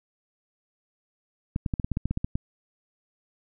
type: clicks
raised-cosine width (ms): 5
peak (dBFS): -14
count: 12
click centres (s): 1.561 / 1.662 / 1.738 / 1.798 / 1.845 / 1.917 / 1.971 / 2.056 / 2.11 / 2.174 / 2.245 / 2.355
effects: none